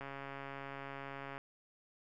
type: click train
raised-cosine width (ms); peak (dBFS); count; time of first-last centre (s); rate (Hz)
0.5; -30; 190; 0.01-1.38; 138
effects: none